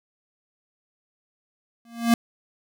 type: tone with exponential growth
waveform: square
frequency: 233.1 Hz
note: A#3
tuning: in tune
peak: -13 dBFS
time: 1.85-2.14 s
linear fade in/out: 2 ms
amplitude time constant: 61 ms
effects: none